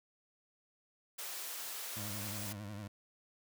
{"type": "high-pass noise", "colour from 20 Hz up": "white", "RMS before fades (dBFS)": -43, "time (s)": [1.18, 2.53], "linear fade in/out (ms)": 10, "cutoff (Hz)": 450, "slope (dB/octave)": 12}
{"type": "tone with vibrato", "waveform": "25% pulse", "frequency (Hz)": 103.3, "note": "G#2", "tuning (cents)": -9, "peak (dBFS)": -39, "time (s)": [1.96, 2.88], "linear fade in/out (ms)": 10, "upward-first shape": "triangle", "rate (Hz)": 11, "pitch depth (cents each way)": 100}
{"effects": []}